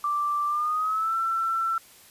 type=tone with pitch glide; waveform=sine; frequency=1174.7 to 1341.6 Hz; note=D6 to E6; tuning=0 to +30 cents; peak=-23 dBFS; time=0.04-1.78 s; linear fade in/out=2 ms; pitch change=+230 cents; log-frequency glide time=0.47-1.15 s; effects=white hiss -52 dBFS RMS until 2.1 s + resampled to 32000 Hz